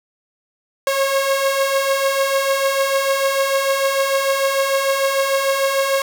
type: beating tone pair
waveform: sawtooth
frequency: 540 / 546.7 Hz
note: C#5 / C#5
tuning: -45 / -24 cents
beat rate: 6.7 Hz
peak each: -19 / -13 dBFS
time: 0.87-6.02 s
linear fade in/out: 2 ms
effects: none